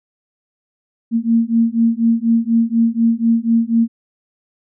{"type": "beating tone pair", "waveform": "sine", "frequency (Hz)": [227.7, 231.8], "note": ["A#3", "A#3"], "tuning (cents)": [-40, -10], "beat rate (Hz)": 4.1, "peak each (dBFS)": -15, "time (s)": [1.11, 3.88], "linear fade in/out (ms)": 50, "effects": []}